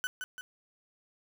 35% pulse tone with echo, 1500 Hz, F#6, 23 cents sharp, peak -29 dBFS, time 0.04-0.07 s, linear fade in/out 0 ms, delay 170 ms, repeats 2, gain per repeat -5 dB, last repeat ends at 0.41 s, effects none

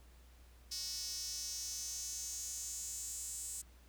sawtooth tone with high-pass filter sweep, 370.5 Hz, F#4, 2 cents sharp, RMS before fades -43 dBFS, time 0.71-3.62 s, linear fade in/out 10 ms, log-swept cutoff 5200 to 7800 Hz, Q 4.8, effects added 60 Hz sine -58 dBFS peak until 3.88 s + pink hiss -67 dBFS RMS until 3.88 s

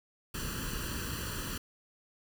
pink noise with comb filter, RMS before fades -37 dBFS, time 0.34-1.58 s, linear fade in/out 5 ms, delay 0.68 ms, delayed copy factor +0.85, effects none

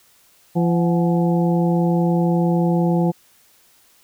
harmonic tone with a mistuned harmonic, 171 Hz, F3, 36 cents flat, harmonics 1 / 2 / 3 / 4 / 5, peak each -16 / -22 / -26 / -28 / -30 dBFS, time 0.55-3.12 s, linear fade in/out 20 ms, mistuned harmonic 4, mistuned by +110 cents, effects white hiss -55 dBFS RMS until 4.03 s

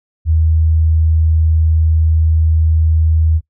sine tone, 79.8 Hz, D#2, 44 cents sharp, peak -9 dBFS, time 0.25-3.41 s, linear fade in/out 50 ms, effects noise-tail reverb RT60 0.1 s tail -19 dB re dry

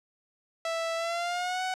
sawtooth tone with pitch glide, 660 to 745.1 Hz, E5 to F#5, +2 to +12 cents, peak -25 dBFS, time 0.65-1.74 s, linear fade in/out 2 ms, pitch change +210 cents, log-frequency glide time 0.96-1.63 s, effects low-pass 7000 Hz 12 dB/octave

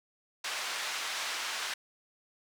pink band-pass noise, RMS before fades -36 dBFS, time 0.44-1.74 s, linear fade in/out 5 ms, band 1200 to 6300 Hz, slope 12 dB/octave, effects none

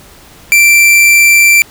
45% pulse tone, 2349 Hz, D7, in tune, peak -3 dBFS, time 0.52-1.62 s, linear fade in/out 0 ms, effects pink hiss -38 dBFS RMS until 1.7 s

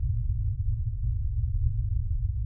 white low-pass noise, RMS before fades -27 dBFS, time 0-2.45 s, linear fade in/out 5 ms, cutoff 120 Hz, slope 96 dB/octave, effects none

